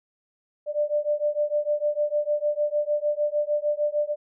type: beating tone pair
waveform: sine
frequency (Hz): 590 / 596.6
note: D5 / D5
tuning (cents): +8 / +27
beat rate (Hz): 6.6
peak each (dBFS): -25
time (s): 0.66-4.16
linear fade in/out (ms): 50
effects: none